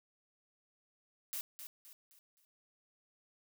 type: noise with echo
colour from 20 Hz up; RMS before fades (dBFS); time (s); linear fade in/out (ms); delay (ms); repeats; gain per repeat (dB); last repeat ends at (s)
blue; -40; 1.33-1.41; 0; 260; 4; -8; 2.45
effects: none